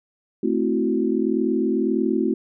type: chord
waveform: sine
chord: F# half-diminished seventh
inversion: first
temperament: equal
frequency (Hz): 220 / 261.6 / 329.6 / 370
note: A3 / C4 / E4 / F#4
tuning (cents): 0 / 0 / 0 / 0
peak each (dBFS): -24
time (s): 0.43-2.34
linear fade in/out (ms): 5
effects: none